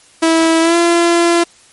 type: tone with pitch glide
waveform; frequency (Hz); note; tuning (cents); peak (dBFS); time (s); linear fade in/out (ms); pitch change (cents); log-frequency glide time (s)
sawtooth; 326.4 to 341.2; E4 to F4; -17 to -40; -5; 0.22-1.44; 10; +77; 0.61-0.76
effects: white hiss -46 dBFS RMS until 1.72 s + MP3 48 kbps